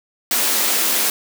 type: high-pass noise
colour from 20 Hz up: white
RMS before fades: -18 dBFS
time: 0.31-1.1 s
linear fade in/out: 2 ms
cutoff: 190 Hz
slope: 96 dB/octave
effects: none